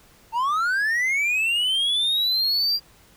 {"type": "linear sweep", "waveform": "triangle", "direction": "up", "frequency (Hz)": [880, 4800], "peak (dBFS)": -18, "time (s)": [0.32, 2.8], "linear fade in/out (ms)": 50, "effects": ["pink hiss -54 dBFS RMS until 3.16 s"]}